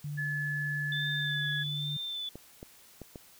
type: tone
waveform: sine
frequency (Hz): 146.9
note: D3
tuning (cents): +1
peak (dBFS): -34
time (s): 0.04-1.97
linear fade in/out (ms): 5
type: tone with pitch glide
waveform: sine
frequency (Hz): 1719 to 1678.8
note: A6 to G#6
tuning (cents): -41 to +18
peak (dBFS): -32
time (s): 0.17-1.64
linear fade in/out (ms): 20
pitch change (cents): -41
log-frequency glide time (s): 0.93-1.48
type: tone with vibrato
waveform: sine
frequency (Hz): 3520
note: A7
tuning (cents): 0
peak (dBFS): -34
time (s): 0.92-2.29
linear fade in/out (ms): 2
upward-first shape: sine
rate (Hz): 1.2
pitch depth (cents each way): 37
type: clicks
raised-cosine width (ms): 2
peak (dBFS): -29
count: 4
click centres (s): 2.356 / 2.629 / 3.017 / 3.158
effects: white hiss -57 dBFS RMS until 3.39 s